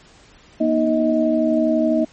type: tone cluster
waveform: sine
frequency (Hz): 239.5 / 311.5 / 632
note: A#3 / D#4 / D#5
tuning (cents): +47 / +2 / +27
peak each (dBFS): -19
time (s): 0.6-2.05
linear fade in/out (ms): 10
effects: pink hiss -49 dBFS RMS until 2.12 s + MP3 32 kbps